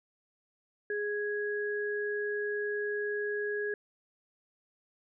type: tone pair together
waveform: sine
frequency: 415.2 / 1661 Hz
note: G#4 / G#6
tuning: 0 / 0 cents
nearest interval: 2 octaves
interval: 2400 cents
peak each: -32 / -35 dBFS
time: 0.9-3.74 s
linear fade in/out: 2 ms
effects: none